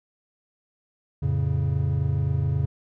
triangle chord, F augmented, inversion none, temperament equal with one note detuned, 87.31 / 111.15 / 138.59 Hz, F2 / A2 / C#3, 0 / +18 / 0 cents, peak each -24 / -26 / -22 dBFS, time 1.22-2.66 s, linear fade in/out 10 ms, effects none

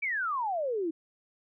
sine exponential sweep, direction down, 2361 to 310 Hz, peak -28 dBFS, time 0.02-0.91 s, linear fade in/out 10 ms, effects none

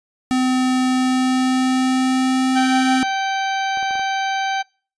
square tone with pitch glide, 256.2 to 260.8 Hz, C4 to C4, -36 to -5 cents, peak -16 dBFS, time 0.31-3.03 s, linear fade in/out 0 ms, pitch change +31 cents, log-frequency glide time 0.86-2.79 s
harmonic tone, 776 Hz, G5, 18 cents flat, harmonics 1 / 2 / 3 / 4 / 5 / 6 / 8, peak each -20 / -26 / -30 / -32 / -34 / -36 / -38 dBFS, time 2.55-4.63 s, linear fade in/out 20 ms
clicks, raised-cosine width 1 ms, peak -24 dBFS, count 5, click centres 3.773 / 3.828 / 3.909 / 3.955 / 3.995 s
effects noise-tail reverb RT60 0.4 s tail -26 dB re dry + resampled to 22050 Hz

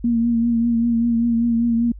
sine tone with vibrato, 233.1 Hz, A#3, in tune, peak -15 dBFS, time 0.04-1.92 s, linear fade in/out 5 ms, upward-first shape triangle, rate 5.1 Hz, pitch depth 39 cents each way, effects added 50 Hz sine -34 dBFS peak until 1.99 s

